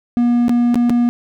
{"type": "tone with dropouts", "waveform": "triangle", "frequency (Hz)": 240, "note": "B3", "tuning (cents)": -49, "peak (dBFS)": -9, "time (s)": [0.17, 1.09], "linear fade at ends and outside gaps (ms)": 0, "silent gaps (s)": [[0.482, 0.494], [0.744, 0.756], [0.896, 0.903]], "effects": []}